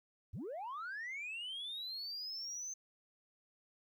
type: linear sweep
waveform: sine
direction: up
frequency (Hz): 62.4 to 6272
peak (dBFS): -39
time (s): 0.33-2.74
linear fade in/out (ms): 10
effects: tanh soft clip ceiling -39 dBFS + 13-bit